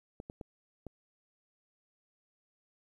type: clicks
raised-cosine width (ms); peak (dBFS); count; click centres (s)
2; -29; 4; 0.201 / 0.299 / 0.412 / 0.867
effects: 11-bit